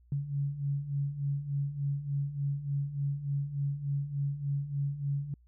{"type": "beating tone pair", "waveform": "sine", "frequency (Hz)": [138.9, 142.3], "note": ["C#3", "C#3"], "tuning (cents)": [4, 46], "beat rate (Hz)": 3.4, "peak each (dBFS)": [-36, -31], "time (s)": [0.12, 5.34], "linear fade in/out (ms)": 2, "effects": ["added 60 Hz sine -58 dBFS peak until 5.47 s"]}